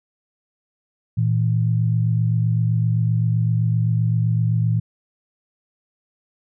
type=tone pair together; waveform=sine; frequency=114.45 / 162.2 Hz; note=A#2 / E3; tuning=-31 / -28 cents; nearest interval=tritone; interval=603 cents; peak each=-17 / -22 dBFS; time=1.17-4.8 s; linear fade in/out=10 ms; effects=none